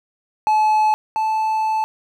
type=tone pair in turn; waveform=triangle; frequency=860 / 874 Hz; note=A5 / A5; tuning=-40 / -12 cents; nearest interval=unison; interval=28 cents; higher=second; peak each=-11 / -15 dBFS; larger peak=first; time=0.47-0.94 / 1.16-1.84 s; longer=second; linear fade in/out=0 ms; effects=none